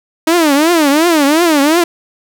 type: tone with vibrato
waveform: sawtooth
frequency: 311.1 Hz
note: D#4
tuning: in tune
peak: -4 dBFS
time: 0.27-1.84 s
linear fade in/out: 5 ms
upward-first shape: triangle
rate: 2.8 Hz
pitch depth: 240 cents each way
effects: none